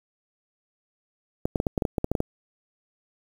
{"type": "clicks", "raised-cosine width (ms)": 2, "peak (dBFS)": -10, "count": 12, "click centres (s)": [1.455, 1.558, 1.601, 1.668, 1.778, 1.822, 1.852, 1.982, 2.044, 2.116, 2.152, 2.204], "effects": ["7-bit"]}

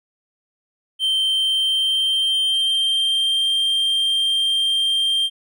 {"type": "tone with pitch glide", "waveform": "triangle", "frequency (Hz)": [3124, 3175], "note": ["G7", "G7"], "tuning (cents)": [-7, 21], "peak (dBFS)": -15, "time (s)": [0.99, 5.3], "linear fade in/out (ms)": 50, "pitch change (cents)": 28, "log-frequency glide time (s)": [1.24, 3.55], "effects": []}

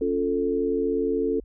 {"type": "chord", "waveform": "sine", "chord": "Db augmented", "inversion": "none", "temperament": "equal with one note detuned", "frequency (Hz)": [277.2, 349.2, 441.5], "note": ["Db4", "F4", "A4"], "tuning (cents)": [0, 0, 6], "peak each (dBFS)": [-27, -28, -24], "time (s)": [0.01, 1.4], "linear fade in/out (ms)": 5, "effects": ["added 50 Hz sine -43 dBFS peak until 1.44 s"]}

